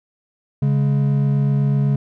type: tone pair together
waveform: triangle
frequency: 140 / 208 Hz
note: C#3 / G#3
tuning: +18 / +3 cents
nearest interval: perfect fifth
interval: 685 cents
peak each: -13 / -21 dBFS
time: 0.62-1.96 s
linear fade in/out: 5 ms
effects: none